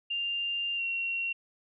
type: tone with pitch glide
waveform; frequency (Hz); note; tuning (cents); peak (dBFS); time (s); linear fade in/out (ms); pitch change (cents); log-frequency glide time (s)
sine; 2794 to 2740; F7 to F7; 0 to -34; -29; 0.1-1.33; 10; -34; 0.76-0.82
effects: none